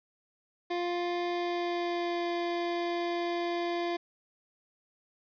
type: tone with pitch glide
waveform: 25% pulse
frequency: 350 to 345.4 Hz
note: F4 to F4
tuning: +4 to -19 cents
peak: -26 dBFS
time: 0.7-3.97 s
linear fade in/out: 10 ms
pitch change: -23 cents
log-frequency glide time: 1.3-2.3 s
effects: resampled to 11025 Hz + 9-bit